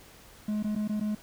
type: tone with dropouts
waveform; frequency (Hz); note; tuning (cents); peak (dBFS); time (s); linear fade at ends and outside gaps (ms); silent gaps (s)
triangle; 211.4; G#3; +31; -25; 0.48-1.15; 5; 0.628-0.643 / 0.752-0.76 / 0.877-0.894 / 0.999-1.009
effects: pink hiss -53 dBFS RMS until 1.22 s